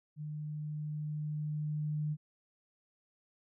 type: tone with level ramp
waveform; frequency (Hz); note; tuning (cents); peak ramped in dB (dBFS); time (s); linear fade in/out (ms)
sine; 151.1; D3; +50; -38 to -31; 0.16-2.17; 50
effects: none